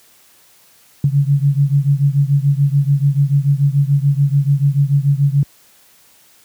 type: beating tone pair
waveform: sine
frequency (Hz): 138.59 / 145.49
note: C#3 / D3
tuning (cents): 0 / -16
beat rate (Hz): 6.9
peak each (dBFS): -13 / -15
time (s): 1.04-5.43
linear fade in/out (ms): 2
effects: white hiss -50 dBFS RMS until 6.44 s + high-pass 60 Hz 12 dB/octave